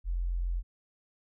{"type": "tone", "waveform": "sine", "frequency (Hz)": 43.65, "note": "F1", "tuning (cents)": 0, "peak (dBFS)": -28, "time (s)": [0.04, 0.63], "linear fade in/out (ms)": 50, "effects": []}